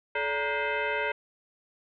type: tone with frequency modulation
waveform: sine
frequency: 574 Hz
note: D5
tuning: 40 cents flat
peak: -26 dBFS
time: 0.15-1.12 s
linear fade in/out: 5 ms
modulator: 503 Hz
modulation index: 3.9
effects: none

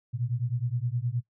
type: beating tone pair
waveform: sine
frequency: 116.54 / 126.14 Hz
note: A#2 / B2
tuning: 0 / +37 cents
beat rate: 9.6 Hz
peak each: -30 dBFS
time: 0.13-1.21 s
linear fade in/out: 20 ms
effects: noise-tail reverb RT60 0.1 s tail -17 dB re dry

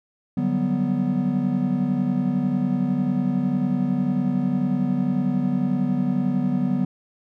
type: chord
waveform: triangle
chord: G major seventh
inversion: second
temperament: equal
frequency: 146.83 / 185 / 196 / 246.9 Hz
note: D3 / F#3 / G3 / B3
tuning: 0 / 0 / 0 / 0 cents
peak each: -26 / -23 / -25 / -21 dBFS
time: 0.37-6.85 s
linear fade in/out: 5 ms
effects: none

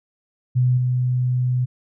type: tone with level steps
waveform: sine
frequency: 125.6 Hz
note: B2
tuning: 30 cents sharp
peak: -14 / -17 dBFS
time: 0.55-1.66 s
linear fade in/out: 20 ms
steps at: 0.77 s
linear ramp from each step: 10 ms
effects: none

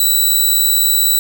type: tone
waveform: 5% pulse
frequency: 3947 Hz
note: B7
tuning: 2 cents flat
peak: -3 dBFS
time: 0-1.19 s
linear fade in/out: 2 ms
effects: none

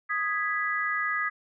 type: chord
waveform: sine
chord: G# minor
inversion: second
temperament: equal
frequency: 1244.5 / 1661.2 / 1975.5 Hz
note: D#6 / G#6 / B6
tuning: 0 / 0 / 0 cents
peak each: -30 dBFS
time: 0.09-1.3 s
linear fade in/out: 20 ms
effects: none

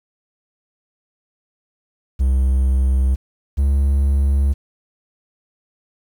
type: tone pair in turn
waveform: triangle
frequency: 65.41 / 69.3 Hz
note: C2 / C#2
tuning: 0 / 0 cents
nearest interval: minor second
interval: 100 cents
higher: second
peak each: -11 dBFS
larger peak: neither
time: 2.19-3.16 / 3.57-4.54 s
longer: neither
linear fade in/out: 20 ms
effects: 8-bit

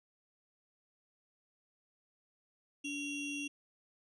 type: ring-modulated tone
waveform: square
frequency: 1518 Hz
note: F#6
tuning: 44 cents sharp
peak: -35 dBFS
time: 2.84-3.48 s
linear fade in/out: 10 ms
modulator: 1230 Hz
effects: resampled to 22050 Hz

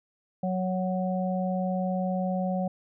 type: harmonic tone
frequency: 185 Hz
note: F#3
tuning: in tune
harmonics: 1 / 3 / 4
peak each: -27 / -32 / -33 dBFS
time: 0.43-2.68 s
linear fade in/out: 5 ms
effects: none

